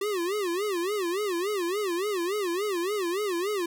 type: tone with vibrato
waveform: square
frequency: 379.3 Hz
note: F#4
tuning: 43 cents sharp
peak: -27 dBFS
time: 0.01-3.66 s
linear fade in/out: 5 ms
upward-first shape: sine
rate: 3.5 Hz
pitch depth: 200 cents each way
effects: none